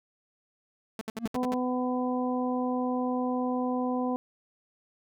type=tone bursts; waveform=sawtooth; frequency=220 Hz; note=A3; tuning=in tune; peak=-28 dBFS; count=7; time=0.99-1.54 s; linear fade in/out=2 ms; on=22 ms; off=66 ms
type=tone with exponential growth; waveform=triangle; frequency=233.1 Hz; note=A#3; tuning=in tune; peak=-21 dBFS; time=1.15-1.26 s; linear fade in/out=2 ms; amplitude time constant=22 ms
type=harmonic tone; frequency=251 Hz; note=B3; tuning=28 cents sharp; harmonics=1 / 2 / 3 / 4; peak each=-28 / -33 / -35 / -37 dBFS; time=1.35-4.16 s; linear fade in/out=0 ms
effects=none